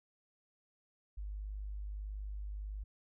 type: tone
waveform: sine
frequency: 50.8 Hz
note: G#1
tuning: 38 cents flat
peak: -39 dBFS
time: 1.17-2.84 s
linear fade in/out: 10 ms
effects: none